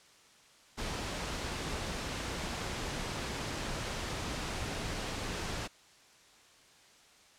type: noise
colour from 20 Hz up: pink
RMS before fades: -37 dBFS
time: 0.77-5.68 s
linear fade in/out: 20 ms
effects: white hiss -60 dBFS RMS until 7.38 s + low-pass 7000 Hz 12 dB/octave